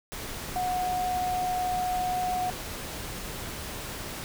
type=tone in noise; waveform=sine; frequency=730 Hz; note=F#5; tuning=24 cents flat; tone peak=-26 dBFS; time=0.56-2.5 s; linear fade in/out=0 ms; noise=pink; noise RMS=-37 dBFS; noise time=0.12-4.24 s; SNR=+8 dB; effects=none